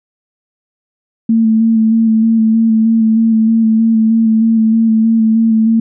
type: tone with vibrato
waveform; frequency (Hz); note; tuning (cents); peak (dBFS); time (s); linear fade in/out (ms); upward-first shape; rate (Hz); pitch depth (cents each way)
sine; 223.6; A3; +28; -7; 1.29-5.8; 5; square; 3.2; 19
effects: none